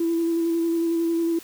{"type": "tone with vibrato", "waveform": "sine", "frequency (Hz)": 333.7, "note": "E4", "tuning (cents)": 21, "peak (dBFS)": -19, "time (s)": [0, 1.39], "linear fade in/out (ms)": 5, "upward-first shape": "square", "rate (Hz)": 11, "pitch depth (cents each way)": 14, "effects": ["tanh soft clip ceiling -15 dBFS", "white hiss -45 dBFS RMS until 1.43 s"]}